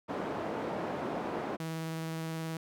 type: band-pass noise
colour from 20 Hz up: white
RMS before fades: -36 dBFS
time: 0.08-1.57 s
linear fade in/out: 20 ms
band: 180 to 670 Hz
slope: 12 dB/octave
type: tone with vibrato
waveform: sawtooth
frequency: 161.8 Hz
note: E3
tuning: 32 cents flat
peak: -31 dBFS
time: 1.6-2.57 s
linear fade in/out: 2 ms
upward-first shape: sine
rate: 19 Hz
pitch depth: 11 cents each way
effects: none